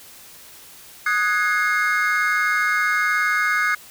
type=chord; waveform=triangle; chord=Ab dominant seventh; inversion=second; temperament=equal with one note detuned; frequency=1244.5 / 1480 / 1661.2 / 2137 Hz; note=Eb6 / Gb6 / Ab6 / C7; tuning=0 / 0 / 0 / +36 cents; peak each=-21 dBFS; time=1.06-3.75 s; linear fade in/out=5 ms; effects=tanh soft clip ceiling -7 dBFS + white hiss -44 dBFS RMS until 3.9 s